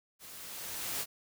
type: noise with level ramp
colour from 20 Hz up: white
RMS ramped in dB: -50 to -34 dBFS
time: 0.19-1.06 s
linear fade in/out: 50 ms
effects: none